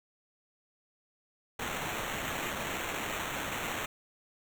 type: noise with sample-and-hold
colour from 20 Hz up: violet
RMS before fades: -36 dBFS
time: 1.59-3.86 s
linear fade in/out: 5 ms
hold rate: 4900 Hz
effects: none